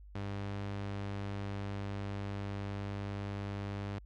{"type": "tone", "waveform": "sawtooth", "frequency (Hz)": 100.1, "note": "G2", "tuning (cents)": 37, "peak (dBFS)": -33, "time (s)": [0.15, 3.99], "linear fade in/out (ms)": 5, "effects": ["added 50 Hz sine -50 dBFS peak until 4.05 s", "low-pass 4000 Hz 12 dB/octave"]}